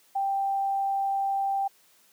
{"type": "tone", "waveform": "sine", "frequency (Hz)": 786, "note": "G5", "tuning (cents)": 4, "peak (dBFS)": -24, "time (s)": [0.15, 1.68], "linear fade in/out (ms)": 10, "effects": ["white hiss -61 dBFS RMS until 2.12 s", "high-pass 150 Hz 12 dB/octave"]}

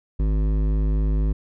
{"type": "tone with hard clipping", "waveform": "sine", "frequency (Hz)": 52, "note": "G#1", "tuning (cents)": 3, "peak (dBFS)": -20, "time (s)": [0.19, 1.33], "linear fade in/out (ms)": 10, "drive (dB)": 13, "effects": []}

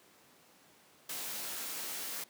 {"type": "noise with comb filter", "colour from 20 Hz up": "white", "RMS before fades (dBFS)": -40, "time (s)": [1.09, 2.24], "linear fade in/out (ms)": 5, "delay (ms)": 18, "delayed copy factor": 0.85, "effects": ["pink hiss -62 dBFS RMS until 2.29 s", "high-pass 200 Hz 12 dB/octave"]}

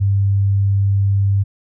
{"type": "tone", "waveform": "sine", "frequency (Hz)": 99, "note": "G2", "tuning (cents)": 18, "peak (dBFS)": -12, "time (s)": [0, 1.44], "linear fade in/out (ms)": 20, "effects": []}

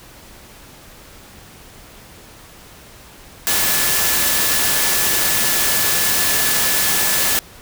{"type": "tone in noise", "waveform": "sine", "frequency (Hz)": 1727, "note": "A6", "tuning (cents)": -33, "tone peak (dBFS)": -27, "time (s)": [3.47, 7.39], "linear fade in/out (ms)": 0, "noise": "white", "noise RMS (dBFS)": -17, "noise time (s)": [3.47, 7.39], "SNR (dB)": -13, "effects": ["pink hiss -42 dBFS RMS until 7.61 s"]}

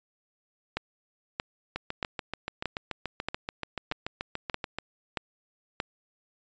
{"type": "two click trains", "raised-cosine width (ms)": 0.3, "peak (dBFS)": [-13, -16], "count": [9, 22], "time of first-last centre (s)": [[0.77, 5.801], [1.76, 4.786]], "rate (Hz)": [1.59, 6.94], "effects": ["resampled to 16000 Hz"]}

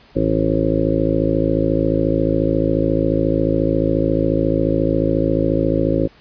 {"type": "harmonic tone", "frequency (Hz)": 54.2, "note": "A1", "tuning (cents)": -25, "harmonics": [1, 2, 3, 5, 6, 7, 8, 9, 10], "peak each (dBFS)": [-25, -25, -23, -21, -21, -26, -27, -25, -22], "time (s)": [0.15, 6.08], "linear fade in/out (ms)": 20, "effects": ["pink hiss -49 dBFS RMS until 6.2 s", "resampled to 11025 Hz"]}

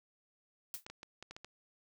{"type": "noise with exponential decay", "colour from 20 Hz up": "blue", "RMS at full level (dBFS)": -38, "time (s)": [0.74, 0.85], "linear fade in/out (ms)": 0, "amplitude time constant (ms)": 22}
{"type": "clicks", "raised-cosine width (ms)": 0.2, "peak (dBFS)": -30, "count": 7, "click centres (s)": [0.865, 0.9, 1.031, 1.226, 1.31, 1.365, 1.446]}
{"effects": []}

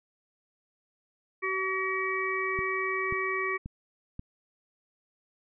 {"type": "harmonic tone", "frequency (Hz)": 380, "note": "F#4", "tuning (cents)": 46, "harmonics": [1, 3, 5, 6], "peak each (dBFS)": [-33, -33, -33, -33], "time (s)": [1.42, 3.58], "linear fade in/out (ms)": 20}
{"type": "click train", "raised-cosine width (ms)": 5, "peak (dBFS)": -25, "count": 4, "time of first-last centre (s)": [2.59, 4.194], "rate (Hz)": 1.87}
{"effects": []}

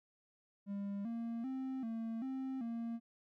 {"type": "tone with pitch steps", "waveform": "triangle", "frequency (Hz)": [200.4, 231.3, 262.9, 226.5, 264, 231.4], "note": ["G3", "A#3", "C4", "A#3", "C4", "A#3"], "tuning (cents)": [38, -13, 8, -50, 16, -13], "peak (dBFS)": -36, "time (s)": [0.66, 3], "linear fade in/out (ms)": 50, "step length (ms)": 390, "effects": []}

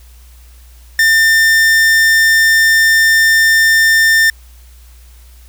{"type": "tone", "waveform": "45% pulse", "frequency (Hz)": 1800, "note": "A6", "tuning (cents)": 39, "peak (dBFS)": -7, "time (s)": [0.99, 4.3], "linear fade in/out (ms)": 2, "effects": ["added 60 Hz sine -37 dBFS peak until 5.48 s", "white hiss -48 dBFS RMS until 5.48 s"]}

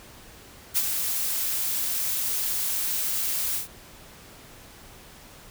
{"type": "noise with ADSR envelope", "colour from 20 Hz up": "blue", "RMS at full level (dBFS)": -21, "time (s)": [0.74, 3.68], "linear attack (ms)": 32, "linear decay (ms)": 39, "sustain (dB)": -6, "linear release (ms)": 130, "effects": ["pink hiss -48 dBFS RMS until 5.5 s"]}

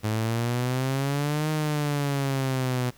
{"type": "exponential two-way sweep", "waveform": "sawtooth", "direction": "up then down", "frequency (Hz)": [106.6, 155.56, 123.5], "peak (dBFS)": -20, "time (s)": [0.03, 2.91], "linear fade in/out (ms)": 20, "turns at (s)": 1.5, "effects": ["pink hiss -55 dBFS RMS until 2.97 s"]}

